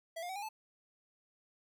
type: tone with pitch steps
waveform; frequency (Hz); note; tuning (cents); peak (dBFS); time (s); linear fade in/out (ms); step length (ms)
square; 660 / 707.4 / 758.1 / 812.6 / 870.9; E5 / F5 / F#5 / G#5 / A5; +2 / +22 / +42 / -38 / -18; -40; 0.16-0.49; 10; 66
effects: none